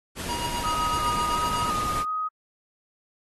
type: noise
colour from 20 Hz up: pink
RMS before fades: -33 dBFS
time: 0.15-2.05 s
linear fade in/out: 50 ms
type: tone with tremolo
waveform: square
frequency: 954 Hz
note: A#5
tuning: 40 cents sharp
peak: -28 dBFS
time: 0.29-1.7 s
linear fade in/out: 0 ms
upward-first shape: triangle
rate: 7.9 Hz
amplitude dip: 65%
type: tone with vibrato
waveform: sine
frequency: 1245 Hz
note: D#6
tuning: 1 cent sharp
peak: -25 dBFS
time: 0.63-2.29 s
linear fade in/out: 20 ms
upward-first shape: square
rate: 1.4 Hz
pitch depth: 15 cents each way
effects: AAC 32 kbps